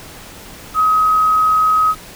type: tone with quantisation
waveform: sine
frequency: 1267 Hz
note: D#6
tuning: 31 cents sharp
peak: -10 dBFS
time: 0.74-1.95 s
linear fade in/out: 50 ms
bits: 6
effects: pink hiss -36 dBFS RMS until 2.15 s